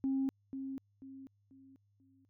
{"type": "tone with echo", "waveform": "sine", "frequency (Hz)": 268.5, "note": "C4", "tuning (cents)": 45, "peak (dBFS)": -29, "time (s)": [0.04, 0.29], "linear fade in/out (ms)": 0, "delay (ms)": 490, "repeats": 4, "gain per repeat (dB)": -9, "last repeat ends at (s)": 2.25, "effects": ["tanh soft clip ceiling -26 dBFS", "added 101 Hz sine -70 dBFS peak until 2.29 s"]}